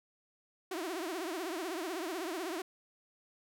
sawtooth tone with vibrato, 346.3 Hz, F4, 15 cents flat, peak -32 dBFS, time 0.71-2.62 s, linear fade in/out 5 ms, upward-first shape triangle, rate 16 Hz, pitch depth 230 cents each way, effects none

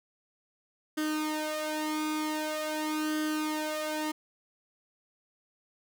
sawtooth tone with flanger, 307.6 Hz, D#4, 20 cents flat, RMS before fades -32 dBFS, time 0.97-4.12 s, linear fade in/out 10 ms, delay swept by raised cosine 0.62 to 2.42 ms, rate 0.45 Hz, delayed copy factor +0.75, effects none

